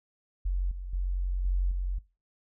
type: tone with level steps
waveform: sine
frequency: 45.51 Hz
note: F#1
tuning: 28 cents flat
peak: -25 / -34 / -26 / -23 / -27 dBFS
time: 0.45-1.99 s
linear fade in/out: 10 ms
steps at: 0.71 / 0.93 / 1.45 / 1.71 s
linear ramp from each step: 5 ms
effects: noise-tail reverb RT60 0.3 s tail -21 dB re dry